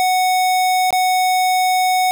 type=tone with dropouts; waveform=square; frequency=740 Hz; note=F#5; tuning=in tune; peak=-14 dBFS; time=0-2.11 s; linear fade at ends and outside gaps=0 ms; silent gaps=0.906-0.927 s; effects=none